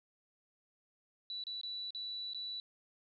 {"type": "tone with dropouts", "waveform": "sine", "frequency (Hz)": 3951, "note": "B7", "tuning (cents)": 0, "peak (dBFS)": -39, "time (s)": [1.3, 2.6], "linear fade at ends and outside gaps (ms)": 1, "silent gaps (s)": [[1.438, 1.468], [1.613, 1.633], [1.906, 1.948], [2.334, 2.346]], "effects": []}